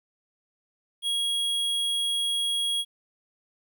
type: tone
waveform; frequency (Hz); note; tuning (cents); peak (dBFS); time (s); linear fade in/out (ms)
square; 3300; G#7; -12; -25; 1.02-2.85; 50
effects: 11-bit